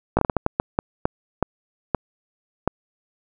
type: slowing click train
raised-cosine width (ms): 1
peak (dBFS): -4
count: 13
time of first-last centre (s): 0.17-2.676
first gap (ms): 18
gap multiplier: 1.4
effects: none